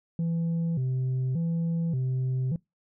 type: tone with vibrato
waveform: sine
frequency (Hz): 146.83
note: D3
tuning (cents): 0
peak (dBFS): -22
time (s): 0.19-2.56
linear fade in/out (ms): 2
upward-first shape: square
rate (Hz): 0.86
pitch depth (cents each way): 220
effects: noise-tail reverb RT60 0.2 s tail -26 dB re dry + tanh soft clip ceiling -24 dBFS